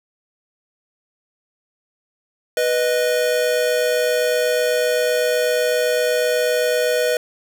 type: tone pair together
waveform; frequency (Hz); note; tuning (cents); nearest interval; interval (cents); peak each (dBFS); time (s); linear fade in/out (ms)
square; 492.2 / 620.1; B4 / D#5; -6 / -6; major third; 400; -19 / -21; 2.57-7.17; 2
effects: none